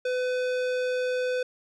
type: tone with tanh clipping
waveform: sine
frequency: 503 Hz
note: B4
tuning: 32 cents sharp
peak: -27 dBFS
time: 0.05-1.43 s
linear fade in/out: 5 ms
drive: 18 dB
effects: none